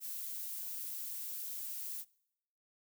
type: noise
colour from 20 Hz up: violet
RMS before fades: -42 dBFS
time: 0-2.05 s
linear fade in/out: 50 ms
effects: noise-tail reverb RT60 0.8 s tail -24 dB re dry